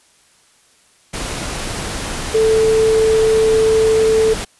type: tone in noise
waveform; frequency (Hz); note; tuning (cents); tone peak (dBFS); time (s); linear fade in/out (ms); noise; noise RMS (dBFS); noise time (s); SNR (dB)
sine; 441.1; A4; +4; -10; 2.34-4.34; 10; pink; -24; 1.13-4.45; +11
effects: white hiss -53 dBFS RMS until 4.59 s + resampled to 24000 Hz